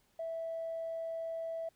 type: tone with tanh clipping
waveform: triangle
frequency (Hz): 657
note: E5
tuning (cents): -6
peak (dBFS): -36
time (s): 0.19-1.69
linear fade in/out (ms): 5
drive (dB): 4
effects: pink hiss -72 dBFS RMS until 1.75 s